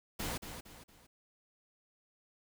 pink noise with echo, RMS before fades -38 dBFS, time 0.19-0.38 s, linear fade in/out 10 ms, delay 230 ms, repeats 3, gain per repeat -8 dB, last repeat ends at 1.07 s, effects none

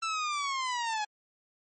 sawtooth linear sweep, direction down, 1338 to 830.6 Hz, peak -26 dBFS, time 0.02-1.05 s, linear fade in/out 10 ms, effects MP3 32 kbps

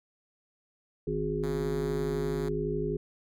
harmonic tone, 51.9 Hz, G#1, in tune, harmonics 1 / 3 / 5 / 7 / 8, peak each -38 / -34 / -38 / -34 / -32 dBFS, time 1.07-2.97 s, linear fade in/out 5 ms
5% pulse tone with pitch glide, 138.59 to 139.47 Hz, C#3 to C#3, 0 to +11 cents, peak -30 dBFS, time 1.43-2.49 s, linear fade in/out 2 ms, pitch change +11 cents, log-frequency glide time 2.25-2.37 s
effects none

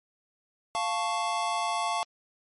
square chord, F augmented, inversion none, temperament equal, 698.5 / 880 / 1108.7 Hz, F5 / A5 / C#6, 0 / 0 / 0 cents, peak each -32 dBFS, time 0.75-2.03 s, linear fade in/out 0 ms, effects MP3 48 kbps

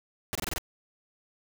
pink noise bursts, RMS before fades -32 dBFS, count 6, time 0.33-0.582 s, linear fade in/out 0 ms, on 22 ms, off 24 ms, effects none

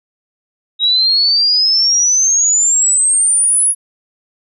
sine exponential sweep, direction up, 3800 to 10548 Hz, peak -9 dBFS, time 0.79-3.75 s, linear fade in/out 50 ms, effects none

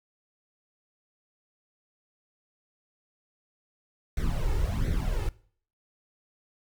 brown noise with flanger, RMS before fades -27 dBFS, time 4.17-5.29 s, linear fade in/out 2 ms, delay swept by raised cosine 0.5 to 2.3 ms, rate 1.4 Hz, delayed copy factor +0.75, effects noise-tail reverb RT60 0.5 s tail -20 dB re dry

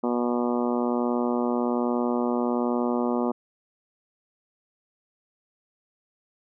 harmonic tone, 121.2 Hz, B2, 32 cents flat, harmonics 2 / 3 / 4 / 5 / 6 / 7 / 8 / 9 / 10, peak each -25 / -29 / -31 / -33 / -35 / -36 / -37 / -38 / -39 dBFS, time 0.03-3.32 s, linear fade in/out 10 ms, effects none

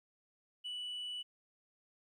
sine tone, 2960 Hz, F#7, in tune, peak -37 dBFS, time 0.64-1.23 s, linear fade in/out 20 ms, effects tanh soft clip ceiling -38 dBFS + 13-bit

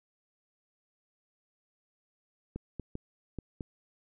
clicks, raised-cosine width 3 ms, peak -24 dBFS, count 5, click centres 2.56 / 2.797 / 2.954 / 3.387 / 3.608 s, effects none

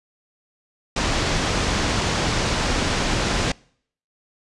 pink low-pass noise, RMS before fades -22 dBFS, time 0.96-3.52 s, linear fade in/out 5 ms, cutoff 6800 Hz, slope 24 dB/octave, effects noise-tail reverb RT60 0.6 s tail -25 dB re dry + resampled to 24000 Hz

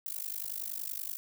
violet noise with amplitude modulation, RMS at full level -34 dBFS, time 0.06-1.17 s, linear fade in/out 0 ms, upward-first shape sine, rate 50.5 Hz, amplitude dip 100%, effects none

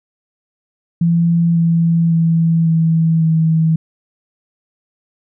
sine tone with pitch steps, 168.9 / 166.86 / 164.85 / 162.86 / 160.9 Hz, E3 / E3 / E3 / E3 / E3, +42 / +21 / 0 / -21 / -42 cents, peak -10 dBFS, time 1.01-3.76 s, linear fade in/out 5 ms, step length 550 ms, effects none

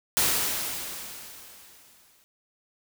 white noise with exponential decay, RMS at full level -22 dBFS, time 0.17-2.24 s, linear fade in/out 0 ms, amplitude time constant 450 ms, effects none

